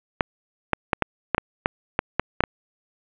clicks, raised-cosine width 0.5 ms, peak -3 dBFS, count 11, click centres 0.208 / 0.733 / 0.932 / 1.023 / 1.347 / 1.381 / 1.659 / 1.991 / 2.196 / 2.406 / 2.438 s, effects resampled to 8000 Hz + 7-bit

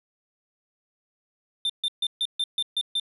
triangle tone bursts, 3582 Hz, A7, 30 cents sharp, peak -21 dBFS, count 8, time 1.65-2.998 s, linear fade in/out 2 ms, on 46 ms, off 140 ms, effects resampled to 32000 Hz

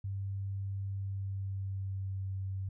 sine tone with pitch glide, 98 to 96.04 Hz, G2 to G2, 0 to -35 cents, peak -34 dBFS, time 0.04-2.69 s, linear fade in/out 5 ms, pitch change -35 cents, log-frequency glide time 0.92-2.3 s, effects none

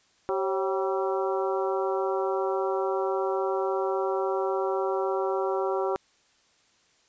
harmonic tone with a mistuned harmonic, 192.6 Hz, G3, 30 cents flat, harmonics 2 / 3 / 4 / 5 / 6 / 7, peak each -27 / -31 / -33 / -35 / -37 / -38 dBFS, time 0.29-5.96 s, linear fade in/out 0 ms, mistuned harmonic 3, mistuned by -89 cents, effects white hiss -64 dBFS RMS until 7.08 s + resampled to 16000 Hz

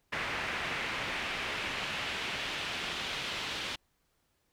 brown noise with band-pass filter sweep, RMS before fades -36 dBFS, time 0.12-3.76 s, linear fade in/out 10 ms, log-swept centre 2100 to 3400 Hz, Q 1.6, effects pink hiss -75 dBFS RMS until 4.52 s

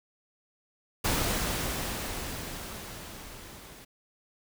pink noise with level ramp, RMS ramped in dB -27 to -49 dBFS, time 1.04-3.85 s, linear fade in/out 10 ms, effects none

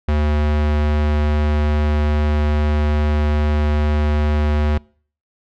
square tone, 74.8 Hz, D2, 32 cents sharp, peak -15 dBFS, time 0.08-4.78 s, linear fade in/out 5 ms, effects noise-tail reverb RT60 0.5 s tail -26 dB re dry + low-pass 3000 Hz 12 dB/octave

